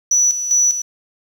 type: tone with tremolo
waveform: sine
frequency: 5920 Hz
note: F#8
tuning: in tune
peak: -9 dBFS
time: 0.11-0.82 s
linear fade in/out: 5 ms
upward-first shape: square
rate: 2.5 Hz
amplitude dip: 70%
effects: tanh soft clip ceiling -9 dBFS + 7-bit